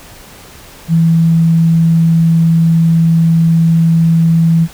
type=tone; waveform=sine; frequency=164.7 Hz; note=E3; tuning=1 cent flat; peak=-6 dBFS; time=0.88-4.68 s; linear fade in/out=50 ms; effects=pink hiss -36 dBFS RMS until 4.73 s